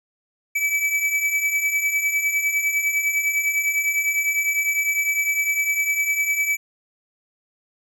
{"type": "beating tone pair", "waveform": "square", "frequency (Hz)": [2292, 2301.9], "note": ["D7", "D7"], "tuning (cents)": [-43, -35], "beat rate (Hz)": 9.9, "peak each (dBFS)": [-27, -21], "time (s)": [0.55, 6.57], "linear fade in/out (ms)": 10, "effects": []}